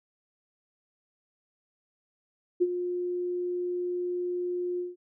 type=tone with ADSR envelope; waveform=sine; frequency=356.1 Hz; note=F4; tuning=34 cents sharp; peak=-18 dBFS; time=2.6-4.96 s; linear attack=21 ms; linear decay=42 ms; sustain=-10 dB; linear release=170 ms; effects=none

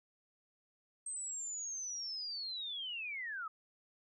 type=linear sweep; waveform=sine; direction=down; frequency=8372 to 1236 Hz; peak=-39 dBFS; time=1.06-3.48 s; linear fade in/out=5 ms; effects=none

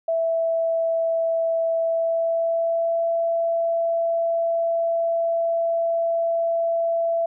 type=tone with pitch glide; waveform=sine; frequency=659.3 to 668.9 Hz; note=E5 to E5; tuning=0 to +25 cents; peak=-19 dBFS; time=0.08-7.26 s; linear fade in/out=5 ms; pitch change=+25 cents; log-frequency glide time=1.79-3.04 s; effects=none

